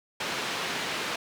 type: band-pass noise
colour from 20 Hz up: white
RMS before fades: -32 dBFS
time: 0.2-1.16 s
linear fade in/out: 5 ms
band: 160 to 3200 Hz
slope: 12 dB/octave
effects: none